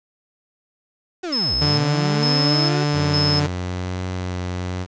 35% pulse linear two-way sweep, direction down then up, 379.2 to 58.27 to 379.2 Hz, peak -23 dBFS, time 1.23-2.84 s, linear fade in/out 10 ms, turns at 1.55 s
sine tone with tremolo, 5190 Hz, E8, 28 cents flat, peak -19 dBFS, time 1.32-3.4 s, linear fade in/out 10 ms, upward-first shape square, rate 1.1 Hz, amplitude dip 75%
sawtooth tone, 146.83 Hz, D3, in tune, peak -14 dBFS, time 1.61-3.47 s, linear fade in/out 10 ms
sawtooth tone with vibrato, 91 Hz, F#2, 28 cents flat, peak -20 dBFS, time 2.92-4.87 s, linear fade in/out 50 ms, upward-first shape sine, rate 1.1 Hz, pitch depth 18 cents each way
effects resampled to 16000 Hz + 8-bit

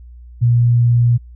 sine tone, 119.6 Hz, A#2, 45 cents sharp, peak -9 dBFS, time 0.41-1.18 s, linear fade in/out 20 ms, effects added 60 Hz sine -35 dBFS peak until 1.35 s

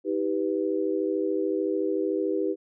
sine chord, Eb augmented, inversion none, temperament equal with one note detuned, 318.4 / 392 / 493.9 Hz, Eb4 / G4 / B4, +40 / 0 / 0 cents, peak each -28 / -27 / -30 dBFS, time 0.04-2.56 s, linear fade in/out 50 ms, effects none

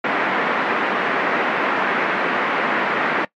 white band-pass noise, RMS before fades -20 dBFS, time 0.04-3.25 s, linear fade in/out 5 ms, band 200 to 2000 Hz, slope 24 dB/octave, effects noise-tail reverb RT60 0.1 s tail -20 dB re dry + MP3 64 kbps

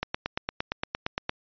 click train, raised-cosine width 0.3 ms, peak -11 dBFS, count 12, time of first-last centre 0.03-1.294 s, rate 8.7 Hz, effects resampled to 11025 Hz

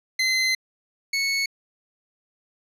25% pulse tone pair in turn, 2056 / 2207 Hz, C7 / C#7, -31 / -8 cents, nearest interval minor second, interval 123 cents, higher second, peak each -16 / -18 dBFS, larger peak first, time 0.19-0.55 / 1.13-1.46 s, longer first, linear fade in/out 5 ms, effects low-pass 10000 Hz 12 dB/octave

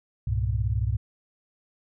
sine tone cluster, 65.4 / 100.2 / 118 Hz, C2 / G2 / A#2, 0 / +38 / +22 cents, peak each -27 / -26 / -29 dBFS, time 0.27-0.97 s, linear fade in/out 5 ms, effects none

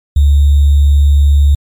sine tone with sample-and-hold, 71.5 Hz, D2, 46 cents flat, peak -4 dBFS, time 0.16-1.55 s, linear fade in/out 5 ms, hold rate 3675 Hz, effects MP3 96 kbps

